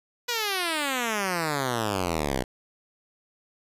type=exponential sweep; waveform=5% pulse; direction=down; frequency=493.9 to 61 Hz; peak=-14 dBFS; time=0.28-2.44 s; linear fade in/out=10 ms; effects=resampled to 32000 Hz